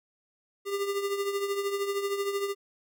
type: tone with tremolo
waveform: square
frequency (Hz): 400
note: G4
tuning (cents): +35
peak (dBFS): -26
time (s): 0.65-2.55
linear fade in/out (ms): 50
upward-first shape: triangle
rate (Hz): 13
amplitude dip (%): 65
effects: none